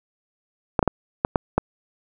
clicks, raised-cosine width 1 ms, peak -3 dBFS, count 6, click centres 0.792 / 0.828 / 0.877 / 1.249 / 1.358 / 1.58 s, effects none

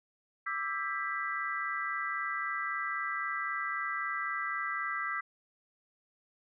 sine chord, E minor seventh, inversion third, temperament equal with one note detuned, 1174.7 / 1318.5 / 1600 / 1975.5 Hz, D6 / E6 / G6 / B6, 0 / 0 / +35 / 0 cents, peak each -39 / -37 / -39 / -36 dBFS, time 0.46-5.21 s, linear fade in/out 10 ms, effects none

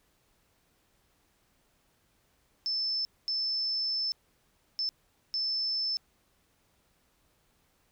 sine tone bursts at uneven times, 5274 Hz, E8, in tune, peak -28 dBFS, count 4, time 2.66-3.05 / 3.28-4.12 / 4.79-4.89 / 5.34-5.97 s, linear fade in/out 0 ms, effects pink hiss -70 dBFS RMS until 7.91 s

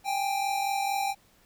square tone pair together, 787.6 / 832 Hz, G5 / G#5, +8 / +3 cents, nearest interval minor second, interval 95 cents, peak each -28 / -34 dBFS, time 0.04-1.15 s, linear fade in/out 50 ms, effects pink hiss -62 dBFS RMS until 1.45 s

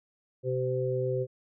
harmonic tone, 128.1 Hz, C3, 36 cents flat, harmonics 1 / 3 / 4, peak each -31 / -31 / -31 dBFS, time 0.43-1.27 s, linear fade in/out 50 ms, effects none

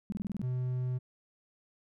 sine tone bursts, 201.4 Hz, G3, 47 cents sharp, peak -31 dBFS, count 7, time 0.1-0.416 s, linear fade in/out 0 ms, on 22 ms, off 27 ms
triangle tone, 126.4 Hz, B2, 41 cents sharp, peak -28 dBFS, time 0.42-0.99 s, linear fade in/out 20 ms
effects none

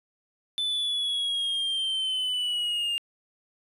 triangle linear sweep, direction down, 3520 to 2800 Hz, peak -24 dBFS, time 0.58-2.98 s, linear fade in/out 0 ms, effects resampled to 32000 Hz + 10-bit

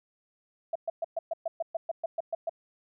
sine tone bursts, 662 Hz, E5, 7 cents sharp, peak -27 dBFS, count 13, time 0.73-2.495 s, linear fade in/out 5 ms, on 25 ms, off 120 ms, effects none

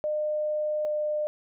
sine tone pair in turn, 606 / 602.9 Hz, D#5 / D5, -46 / +45 cents, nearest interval unison, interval 9 cents, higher first, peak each -25 dBFS, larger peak neither, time 0.04-0.85 / 0.85-1.27 s, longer first, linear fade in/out 0 ms, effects none

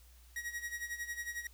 45% pulse tone with tremolo, 1900 Hz, A#6, 33 cents sharp, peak -36 dBFS, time 0.36-1.47 s, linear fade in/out 2 ms, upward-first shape sine, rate 11 Hz, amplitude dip 75%, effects added 60 Hz sine -57 dBFS peak until 1.53 s + white hiss -65 dBFS RMS until 1.53 s

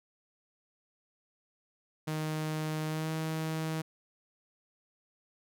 sawtooth tone with pitch glide, 155.56 to 158.92 Hz, D#3 to D#3, 0 to +37 cents, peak -28 dBFS, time 2.07-3.82 s, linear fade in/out 10 ms, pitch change +37 cents, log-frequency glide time 2.87-3.11 s, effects none

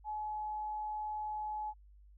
sine tone, 851 Hz, G#5, 42 cents sharp, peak -36 dBFS, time 0.04-1.74 s, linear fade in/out 50 ms, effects added 50 Hz sine -56 dBFS peak until 2.17 s

